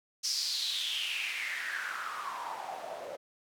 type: noise with band-pass filter sweep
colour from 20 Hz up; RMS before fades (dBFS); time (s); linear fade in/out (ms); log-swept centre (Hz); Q
white; -36; 0.23-3.17; 20; 5500 to 540; 5.9
effects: none